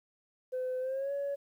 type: tone with pitch glide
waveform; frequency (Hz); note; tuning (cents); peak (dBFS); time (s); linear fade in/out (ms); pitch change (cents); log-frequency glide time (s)
sine; 510 to 562.6; C5 to C#5; -44 to +26; -30; 0.52-1.36; 20; +170; 0.8-1.12
effects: tanh soft clip ceiling -29 dBFS + 11-bit